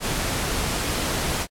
pink noise, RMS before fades -25 dBFS, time 0-1.47 s, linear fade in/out 50 ms, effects low-pass 12000 Hz 12 dB/octave + AAC 64 kbps

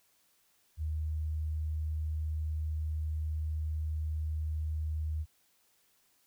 sine tone, 77.6 Hz, D#2, 4 cents flat, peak -31 dBFS, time 0.77-5.26 s, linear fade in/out 50 ms, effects white hiss -70 dBFS RMS until 6.26 s

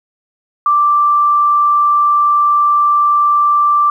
sine tone, 1174.7 Hz, D6, in tune, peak -8 dBFS, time 0.66-3.9 s, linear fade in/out 2 ms, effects 8-bit

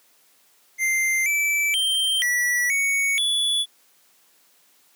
square tone with pitch steps, 2090 / 2317 / 3146 / 1949 / 2227 / 3428 Hz, C7 / D7 / G7 / B6 / C#7 / A7, -2 / -24 / +6 / -23 / +7 / -46 cents, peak -20 dBFS, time 0.78-3.66 s, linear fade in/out 50 ms, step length 480 ms, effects white hiss -59 dBFS RMS until 4.95 s + high-pass 200 Hz 12 dB/octave

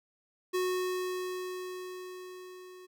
square tone with level ramp, 366.7 Hz, F#4, 15 cents flat, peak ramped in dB -28 to -49 dBFS, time 0.53-2.87 s, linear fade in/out 20 ms, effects none

